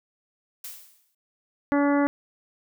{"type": "noise with exponential decay", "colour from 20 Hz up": "blue", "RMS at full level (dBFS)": -35, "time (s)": [0.64, 1.15], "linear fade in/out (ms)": 5, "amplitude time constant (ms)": 110}
{"type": "harmonic tone", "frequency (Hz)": 285.5, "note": "D4", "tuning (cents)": -49, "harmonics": [1, 2, 3, 4, 5, 6, 7], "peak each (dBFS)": [-20, -26, -30, -32, -34, -36, -37], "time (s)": [1.72, 2.07], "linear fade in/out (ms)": 0}
{"effects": []}